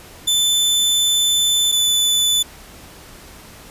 sawtooth tone pair in turn, 3520 / 3494 Hz, A7 / A7, 0 / -13 cents, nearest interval unison, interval 13 cents, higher first, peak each -11 / -11 dBFS, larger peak neither, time 0.27-1.72 / 1.72-2.43 s, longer first, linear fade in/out 10 ms, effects pink hiss -41 dBFS RMS until 3.7 s + resampled to 32000 Hz

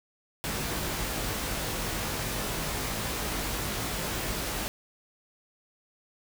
pink noise with comb filter, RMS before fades -32 dBFS, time 0.44-4.68 s, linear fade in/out 0 ms, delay 19 ms, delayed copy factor +0.6, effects none

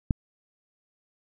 click, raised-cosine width 5 ms, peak -10 dBFS, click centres 0.108 s, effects none

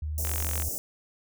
sine tone, 76.4 Hz, D#2, 31 cents flat, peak -29 dBFS, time 0.02-0.69 s, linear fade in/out 5 ms
white band-stop noise, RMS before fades -33 dBFS, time 0.18-0.78 s, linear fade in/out 0 ms, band 710 to 5700 Hz, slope 48 dB/octave
click train, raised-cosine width 0.3 ms, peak -19 dBFS, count 18, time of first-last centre 0.25-0.622 s, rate 45.7 Hz
effects none

